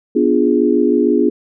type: chord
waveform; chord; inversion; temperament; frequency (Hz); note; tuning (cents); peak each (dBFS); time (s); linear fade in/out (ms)
sine; B diminished seventh; none; equal; 246.9 / 293.7 / 349.2 / 415.3; B3 / D4 / F4 / Ab4; 0 / 0 / 0 / 0; -16; 0.15-1.3; 10
effects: none